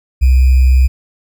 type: tone with sample-and-hold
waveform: sine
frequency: 64.5 Hz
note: C2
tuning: 24 cents flat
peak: -5 dBFS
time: 0.21-0.88 s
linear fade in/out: 20 ms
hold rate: 2450 Hz
effects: none